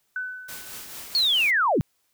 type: tone with exponential decay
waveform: sine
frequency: 1504 Hz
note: F#6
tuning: 28 cents sharp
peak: -25 dBFS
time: 0.16-0.99 s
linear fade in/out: 2 ms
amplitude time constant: 180 ms
type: noise with tremolo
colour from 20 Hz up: white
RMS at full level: -37 dBFS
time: 0.48-1.51 s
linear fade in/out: 10 ms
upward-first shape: triangle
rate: 4.5 Hz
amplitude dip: 45%
type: linear sweep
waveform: sine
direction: down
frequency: 4435 to 98 Hz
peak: -18 dBFS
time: 1.15-1.81 s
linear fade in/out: 0 ms
effects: white hiss -70 dBFS RMS until 2.13 s